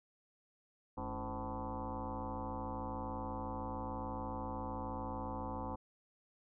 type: tone with frequency modulation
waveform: sine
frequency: 396.6 Hz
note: G4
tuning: 20 cents sharp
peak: -38 dBFS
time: 0.97-5.76 s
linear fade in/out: 10 ms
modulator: 121 Hz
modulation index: 5.4
effects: none